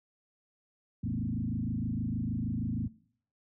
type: tone with frequency modulation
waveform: sine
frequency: 169.6 Hz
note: E3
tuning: 50 cents sharp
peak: -30 dBFS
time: 1.03-2.88 s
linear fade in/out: 10 ms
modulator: 26.4 Hz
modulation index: 3.4
effects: noise-tail reverb RT60 0.6 s tail -21 dB re dry